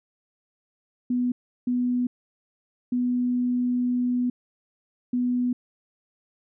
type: tone bursts at uneven times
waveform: sine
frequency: 246.9 Hz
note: B3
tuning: in tune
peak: -21 dBFS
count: 4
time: 1.1-1.32 / 1.67-2.07 / 2.92-4.3 / 5.13-5.53 s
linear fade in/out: 5 ms
effects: none